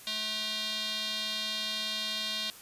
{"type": "tone with band-pass filter", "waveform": "square", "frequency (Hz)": 215.9, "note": "A3", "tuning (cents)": -33, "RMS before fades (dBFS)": -34, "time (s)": [0.07, 2.5], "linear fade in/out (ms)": 0, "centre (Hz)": 3800, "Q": 4.1, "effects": ["white hiss -50 dBFS RMS until 2.61 s", "resampled to 32000 Hz"]}